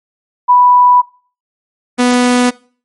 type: tone pair in turn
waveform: sine / sawtooth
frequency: 987 / 246.8 Hz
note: B5 / B3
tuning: -1 / -1 cents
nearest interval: 2 octaves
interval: 2400 cents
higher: first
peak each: -4 dBFS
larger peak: neither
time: 0.48-1.02 / 1.98-2.51 s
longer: first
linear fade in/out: 20 ms
effects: noise-tail reverb RT60 0.4 s tail -21 dB re dry + MP3 48 kbps